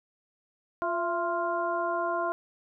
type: harmonic tone with a mistuned harmonic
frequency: 349.2 Hz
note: F4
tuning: in tune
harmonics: 1 / 2 / 3 / 4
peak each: -34 / -30 / -31 / -35 dBFS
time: 0.82-2.32 s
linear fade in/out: 0 ms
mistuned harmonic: 2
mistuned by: -63 cents
effects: none